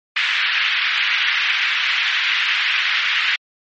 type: band-pass noise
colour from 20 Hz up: pink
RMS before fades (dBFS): -19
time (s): 0.16-3.36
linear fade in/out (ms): 5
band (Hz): 1700 to 3200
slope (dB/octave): 24
effects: MP3 32 kbps